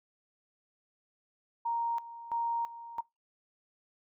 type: tone with tremolo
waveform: sine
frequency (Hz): 932.3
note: A#5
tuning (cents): 0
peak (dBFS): -29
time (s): 1.65-3.01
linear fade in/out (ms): 10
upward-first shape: square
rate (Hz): 1.5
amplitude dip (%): 80
effects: noise-tail reverb RT60 0.2 s tail -22 dB re dry